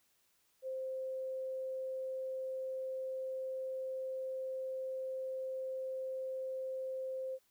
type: tone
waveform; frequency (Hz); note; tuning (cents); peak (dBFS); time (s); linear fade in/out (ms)
sine; 523.3; C5; 0; -37; 0.62-7.39; 50
effects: white hiss -74 dBFS RMS until 7.5 s